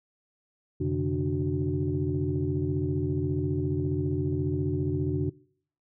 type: tone cluster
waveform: sine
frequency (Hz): 90 / 131.7 / 146.4 / 296.5 / 372.2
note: F#2 / C3 / D3 / D4 / F#4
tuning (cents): -47 / +12 / -5 / +17 / +10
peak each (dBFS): -31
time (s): 0.8-5.3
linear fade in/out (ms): 10
effects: noise-tail reverb RT60 0.6 s tail -24 dB re dry + tanh soft clip ceiling -15 dBFS